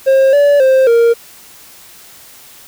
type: tone with pitch steps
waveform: triangle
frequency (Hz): 535 / 575 / 526 / 466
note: C5 / D5 / C5 / A#4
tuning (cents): +38 / -37 / +9 / -1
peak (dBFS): -4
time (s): 0.06-1.14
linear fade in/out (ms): 20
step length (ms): 270
effects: white hiss -39 dBFS RMS until 2.67 s